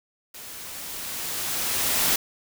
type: noise with level ramp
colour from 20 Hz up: white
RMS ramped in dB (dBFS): -41 to -21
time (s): 0.34-2.16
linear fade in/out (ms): 5
effects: none